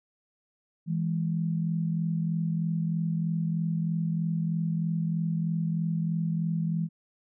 sine tone pair together, 164.54 / 207.7 Hz, E3 / G#3, -3 / 0 cents, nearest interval major third, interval 403 cents, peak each -26 / -33 dBFS, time 0.86-6.89 s, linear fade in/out 50 ms, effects none

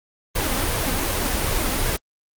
pink noise with flanger, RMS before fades -22 dBFS, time 0.35-1.97 s, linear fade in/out 10 ms, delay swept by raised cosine 1.8 to 4 ms, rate 2.6 Hz, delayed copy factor +0.5, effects Opus 24 kbps

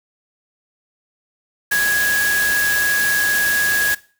sine tone in noise, 1661.2 Hz, G#6, in tune, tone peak -15 dBFS, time 1.71-3.95 s, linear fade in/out 10 ms, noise white, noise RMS -23 dBFS, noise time 1.71-3.95 s, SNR +5 dB, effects noise-tail reverb RT60 0.4 s tail -19 dB re dry

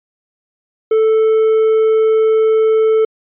triangle tone, 440 Hz, A4, in tune, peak -7 dBFS, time 0.91-3.05 s, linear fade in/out 5 ms, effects resampled to 8000 Hz

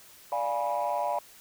sine chord, D diminished seventh, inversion none, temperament equal with one note detuned, 587.3 / 698.5 / 830.6 / 976.4 Hz, D5 / F5 / Ab5 / Cb6, 0 / 0 / 0 / -20 cents, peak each -31 dBFS, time 0.32-1.19 s, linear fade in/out 2 ms, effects tanh soft clip ceiling -20 dBFS + white hiss -53 dBFS RMS until 1.4 s

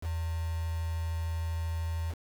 sine tone with quantisation, 82.41 Hz, E2, in tune, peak -30 dBFS, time 0.01-2.15 s, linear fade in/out 50 ms, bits 7, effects none

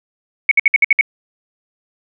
sine tone bursts, 2221 Hz, C#7, 3 cents sharp, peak -6 dBFS, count 7, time 0.49-1.011 s, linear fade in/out 2 ms, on 23 ms, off 60 ms, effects none

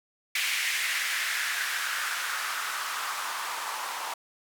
blue noise with band-pass filter sweep, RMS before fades -31 dBFS, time 0.35-4.14 s, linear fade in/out 5 ms, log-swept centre 2200 to 910 Hz, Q 2.9, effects none

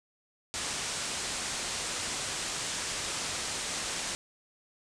white low-pass noise, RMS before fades -35 dBFS, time 0.54-4.15 s, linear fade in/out 0 ms, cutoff 8900 Hz, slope 48 dB/octave, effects none

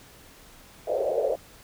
pink band-pass noise, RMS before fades -26 dBFS, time 0.87-1.36 s, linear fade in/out 10 ms, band 450 to 640 Hz, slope 48 dB/octave, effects pink hiss -51 dBFS RMS until 1.63 s

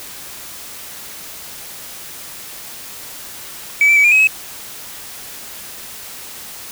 sine tone with pitch steps, 2289 / 2333 / 2280 / 2406 / 2545 / 2569 Hz, D7 / D7 / C#7 / D7 / D#7 / E7, -45 / -12 / +48 / +41 / +39 / -45 cents, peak -6 dBFS, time 3.81-4.272 s, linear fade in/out 2 ms, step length 77 ms, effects tanh soft clip ceiling -6 dBFS + white hiss -33 dBFS RMS until 6.71 s

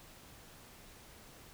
silence, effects pink hiss -56 dBFS RMS until 1.53 s

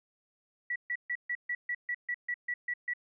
sine tone bursts, 1944 Hz, B6, 28 cents flat, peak -30 dBFS, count 12, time 0.7-2.936 s, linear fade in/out 5 ms, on 58 ms, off 140 ms, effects none

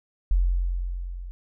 sine tone with level ramp, 44.38 Hz, F1, 29 cents sharp, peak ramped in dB -16 to -34 dBFS, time 0.31-1.31 s, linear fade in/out 0 ms, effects none

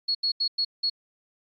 sine tone bursts at uneven times, 4341 Hz, C#8, 37 cents flat, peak -22 dBFS, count 5, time 0.08-0.15 / 0.23-0.32 / 0.4-0.48 / 0.58-0.65 / 0.83-0.9 s, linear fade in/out 10 ms, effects AAC 64 kbps

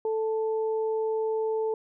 sine tone pair together, 440 / 880 Hz, A4 / A5, 0 / 0 cents, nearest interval octave, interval 1200 cents, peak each -25 / -36 dBFS, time 0.05-1.74 s, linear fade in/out 2 ms, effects none

